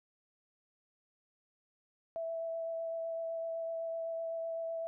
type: tone with vibrato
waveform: sine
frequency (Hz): 659.3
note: E5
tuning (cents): 0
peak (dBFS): -35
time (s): 2.16-4.87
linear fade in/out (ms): 0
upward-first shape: sine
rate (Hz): 7.9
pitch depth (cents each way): 10
effects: none